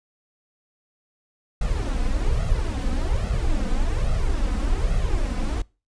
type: noise with flanger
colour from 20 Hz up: brown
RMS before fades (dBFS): -22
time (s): 1.61-5.62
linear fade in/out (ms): 5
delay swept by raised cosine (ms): 1.5 to 4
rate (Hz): 1.2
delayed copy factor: +0.75
effects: noise-tail reverb RT60 0.3 s tail -24 dB re dry + resampled to 22050 Hz